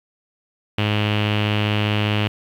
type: tone with low-pass filter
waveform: sawtooth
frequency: 105 Hz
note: G#2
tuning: 19 cents sharp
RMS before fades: -20 dBFS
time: 0.78-2.28 s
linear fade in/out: 5 ms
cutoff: 2900 Hz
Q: 5.2
effects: 8-bit